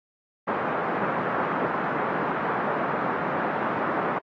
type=band-pass noise; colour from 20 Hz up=white; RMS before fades=-27 dBFS; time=0.47-4.19 s; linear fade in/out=10 ms; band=150 to 1400 Hz; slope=24 dB/octave; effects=AAC 32 kbps